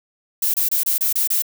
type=noise bursts; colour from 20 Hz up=violet; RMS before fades=-19 dBFS; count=7; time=0.42-1.422 s; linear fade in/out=5 ms; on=120 ms; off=27 ms; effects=none